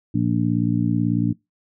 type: harmonic tone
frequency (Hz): 58.2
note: A#1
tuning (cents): -2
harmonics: 2 / 3 / 4 / 5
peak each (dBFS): -23 / -23 / -23 / -23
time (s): 0.14-1.33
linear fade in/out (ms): 10
effects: noise-tail reverb RT60 0.2 s tail -24 dB re dry